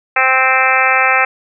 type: harmonic tone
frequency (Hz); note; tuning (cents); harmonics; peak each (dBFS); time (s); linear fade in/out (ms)
261.2; C4; -3; 2 / 3 / 4 / 5 / 6 / 7 / 8 / 9 / 10; -22 / -17 / -22 / -16 / -19 / -18 / -18 / -17 / -19; 0.16-1.25; 5
effects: none